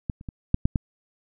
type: clicks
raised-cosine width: 5 ms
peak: -14 / -30 / -21 / -6 / -7 / -10 dBFS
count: 6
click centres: 0.098 / 0.211 / 0.288 / 0.544 / 0.655 / 0.758 s
effects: none